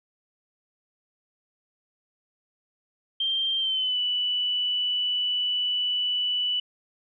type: tone with pitch glide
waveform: sine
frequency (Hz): 3163 to 2968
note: G7 to F#7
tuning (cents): +15 to +5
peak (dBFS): -23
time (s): 3.2-6.6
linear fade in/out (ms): 5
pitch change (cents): -110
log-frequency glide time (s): 3.57-3.99
effects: none